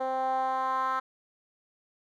10% pulse tone with band-pass filter sweep, 261.6 Hz, C4, in tune, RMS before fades -29 dBFS, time 0-1 s, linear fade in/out 10 ms, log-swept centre 630 to 1200 Hz, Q 3.9, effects none

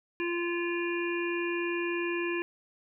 harmonic tone, 345.4 Hz, F4, 19 cents flat, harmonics 1 / 3 / 5 / 7 / 8, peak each -30 / -40 / -38 / -37 / -41 dBFS, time 0.2-2.42 s, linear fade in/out 0 ms, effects none

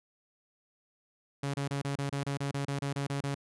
sawtooth tone bursts, 140.1 Hz, C#3, 19 cents sharp, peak -27 dBFS, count 14, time 1.43-3.347 s, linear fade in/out 5 ms, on 110 ms, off 29 ms, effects resampled to 24000 Hz

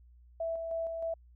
sine tone with tremolo, 659.3 Hz, E5, in tune, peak -31 dBFS, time 0.4-1.14 s, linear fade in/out 5 ms, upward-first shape square, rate 3.2 Hz, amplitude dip 35%, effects added 60 Hz sine -55 dBFS peak until 1.35 s

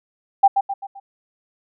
sine tone with echo, 790 Hz, G5, 13 cents sharp, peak -7 dBFS, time 0.43-0.48 s, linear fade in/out 10 ms, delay 130 ms, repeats 4, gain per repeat -7 dB, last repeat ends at 1 s, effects none

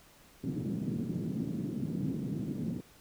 white band-pass noise, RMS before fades -35 dBFS, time 0.43-2.81 s, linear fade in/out 10 ms, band 130 to 260 Hz, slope 24 dB/octave, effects pink hiss -59 dBFS RMS until 3 s

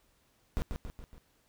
brown noise with echo, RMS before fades -30 dBFS, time 0.57-0.62 s, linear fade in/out 0 ms, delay 140 ms, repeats 4, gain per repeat -5 dB, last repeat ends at 1.18 s, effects pink hiss -70 dBFS RMS until 1.48 s

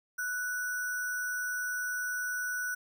sine tone with sample-and-hold, 1480 Hz, F#6, in tune, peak -31 dBFS, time 0.18-2.75 s, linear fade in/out 10 ms, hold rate 7350 Hz, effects none

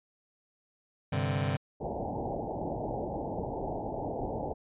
sawtooth chord, G suspended fourth, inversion none, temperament just, 98 / 130.67 / 147 Hz, G2 / C3 / D3, 0 / -2 / +2 cents, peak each -28 dBFS, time 1.12-1.57 s, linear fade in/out 10 ms
white low-pass noise, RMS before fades -35 dBFS, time 1.8-4.54 s, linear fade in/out 20 ms, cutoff 870 Hz, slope 96 dB/octave
effects resampled to 8000 Hz

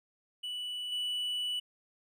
triangle tone with level steps, 2960 Hz, F#7, in tune, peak -34 / -30 dBFS, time 0.43-1.6 s, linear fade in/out 10 ms, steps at 0.92 s, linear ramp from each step 2 ms, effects none

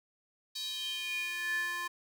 square tone with high-pass filter sweep, 349.2 Hz, F4, in tune, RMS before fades -36 dBFS, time 0.55-1.88 s, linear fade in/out 10 ms, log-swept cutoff 4200 to 1300 Hz, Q 6.1, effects none

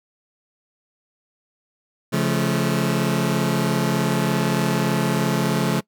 sawtooth chord, Db augmented, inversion none, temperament just, 138.59 / 173.24 / 216.5 Hz, Db3 / F3 / A3, 0 / -14 / -28 cents, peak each -19 dBFS, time 2.12-5.81 s, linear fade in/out 20 ms, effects noise-tail reverb RT60 0.1 s tail -23 dB re dry

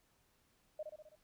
sine tone with echo, 614 Hz, D#5, 23 cents flat, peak -39 dBFS, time 0.79-0.83 s, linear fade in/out 5 ms, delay 65 ms, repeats 5, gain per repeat -4 dB, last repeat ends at 1.155 s, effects pink hiss -74 dBFS RMS until 1.23 s

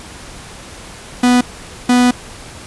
45% pulse tone bursts at uneven times, 246.9 Hz, B3, in tune, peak -8 dBFS, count 2, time 1.23-1.41 / 1.89-2.11 s, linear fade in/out 5 ms, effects pink hiss -34 dBFS RMS until 2.66 s + resampled to 24000 Hz

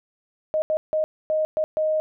sine tone bursts at uneven times, 622.3 Hz, D#5, in tune, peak -19 dBFS, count 6, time 0.54-0.62 / 0.7-0.77 / 0.93-1.04 / 1.3-1.45 / 1.57-1.64 / 1.77-2 s, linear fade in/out 0 ms, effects none

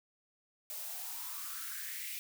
blue noise with high-pass filter sweep, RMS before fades -42 dBFS, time 0.7-2.19 s, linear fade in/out 0 ms, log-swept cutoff 570 to 2400 Hz, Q 5.2, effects none

